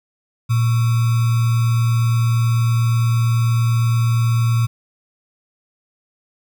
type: tone with sample-and-hold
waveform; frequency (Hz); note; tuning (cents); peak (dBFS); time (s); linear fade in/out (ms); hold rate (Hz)
sine; 116.1; A#2; -7; -13; 0.49-4.67; 20; 1225
effects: none

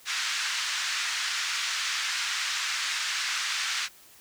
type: band-pass noise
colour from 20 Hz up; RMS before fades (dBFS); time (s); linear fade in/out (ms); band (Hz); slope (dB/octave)
pink; -30; 0.05-3.89; 50; 1400 to 6900; 24
effects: white hiss -54 dBFS RMS until 4.2 s

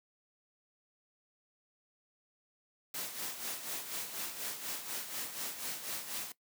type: noise with tremolo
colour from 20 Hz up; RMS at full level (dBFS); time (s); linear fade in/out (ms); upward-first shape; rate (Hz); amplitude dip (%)
white; -38; 2.94-6.32; 2; sine; 4.1; 60
effects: noise-tail reverb RT60 0.1 s tail -19 dB re dry + high-pass 150 Hz 12 dB/octave

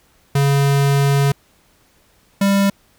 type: tone pair in turn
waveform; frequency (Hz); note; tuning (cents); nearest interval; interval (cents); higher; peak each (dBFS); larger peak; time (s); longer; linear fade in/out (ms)
square; 140 / 197.99; C#3 / G3; +18 / +18; tritone; 600; second; -13; neither; 0.35-1.32 / 2.41-2.7; first; 5
effects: pink hiss -56 dBFS RMS until 2.98 s

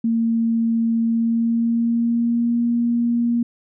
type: tone with pitch glide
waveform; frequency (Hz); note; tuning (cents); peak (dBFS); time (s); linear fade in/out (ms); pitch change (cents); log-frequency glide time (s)
sine; 228.7 to 236.4; A#3 to A#3; -33 to +24; -16; 0.04-3.43; 5; +57; 1.05-2.61
effects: none

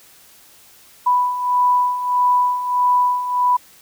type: beating tone pair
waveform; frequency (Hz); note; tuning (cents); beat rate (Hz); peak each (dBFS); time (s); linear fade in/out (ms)
sine; 988 / 989.6; B5 / B5; 0 / +3; 1.6; -21 / -15; 1.06-3.57; 10
effects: white hiss -48 dBFS RMS until 3.81 s

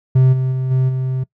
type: tone with level steps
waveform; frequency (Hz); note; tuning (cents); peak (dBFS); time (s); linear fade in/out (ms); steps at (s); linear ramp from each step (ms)
triangle; 130; C3; -11; -6 / -13 / -15 / -10 / -15; 0.15-1.24; 10; 0.32 / 0.51 / 0.7 / 0.88; 20
effects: noise-tail reverb RT60 0.1 s tail -21 dB re dry

